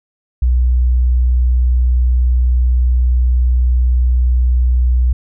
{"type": "tone with vibrato", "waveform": "sine", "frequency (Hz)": 61.74, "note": "B1", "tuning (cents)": 0, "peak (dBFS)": -9, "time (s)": [0.42, 5.13], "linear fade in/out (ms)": 5, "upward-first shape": "sine", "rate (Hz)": 20, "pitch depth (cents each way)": 11, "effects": []}